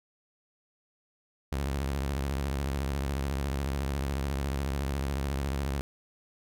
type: tone with vibrato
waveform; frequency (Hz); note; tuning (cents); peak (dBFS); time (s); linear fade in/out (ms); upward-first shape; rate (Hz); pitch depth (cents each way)
sawtooth; 68.8; C#2; -12; -25; 1.52-5.81; 0; triangle; 14; 160
effects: none